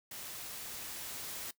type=noise with level ramp; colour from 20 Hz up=white; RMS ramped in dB=-45 to -42 dBFS; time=0.11-1.51 s; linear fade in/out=5 ms; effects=noise-tail reverb RT60 0.1 s tail -19 dB re dry